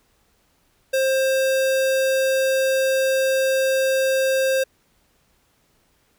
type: tone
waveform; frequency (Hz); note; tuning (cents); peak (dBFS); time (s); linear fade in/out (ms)
square; 530; C5; +22; -18; 0.93-4.64; 10
effects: pink hiss -63 dBFS RMS until 6.18 s